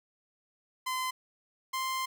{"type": "tone pair in turn", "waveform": "sawtooth", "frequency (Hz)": [1028, 1046.6], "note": ["C6", "C6"], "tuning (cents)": [-31, 0], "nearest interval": "unison", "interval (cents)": 31, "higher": "second", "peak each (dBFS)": -27, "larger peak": "neither", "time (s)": [[0.86, 1.11], [1.73, 2.06]], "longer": "second", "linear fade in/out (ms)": 10, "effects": []}